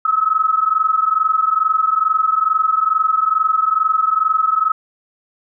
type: tone pair together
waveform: sine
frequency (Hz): 1276.7 / 1299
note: D#6 / E6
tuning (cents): +44 / -26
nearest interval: unison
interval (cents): 30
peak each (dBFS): -16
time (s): 0.05-4.72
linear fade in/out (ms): 5
effects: none